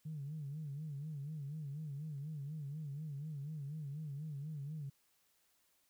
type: tone with vibrato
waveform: sine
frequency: 147.7 Hz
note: D3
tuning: 10 cents sharp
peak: -40 dBFS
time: 0.05-4.9 s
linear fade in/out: 10 ms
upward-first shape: sine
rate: 4.1 Hz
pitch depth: 120 cents each way
effects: tanh soft clip ceiling -36 dBFS + white hiss -75 dBFS RMS until 5.89 s